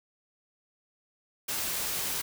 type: noise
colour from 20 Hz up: white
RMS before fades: -32 dBFS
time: 1.48-2.22 s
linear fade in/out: 10 ms
effects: none